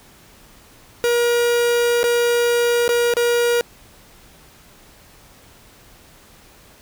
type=tone with dropouts; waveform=45% pulse; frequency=476.6 Hz; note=A#4; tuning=38 cents sharp; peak=-15 dBFS; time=1.04-3.61 s; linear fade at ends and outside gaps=0 ms; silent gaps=2.031-2.04 / 2.879-2.891 / 3.138-3.168 s; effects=pink hiss -48 dBFS RMS until 6.81 s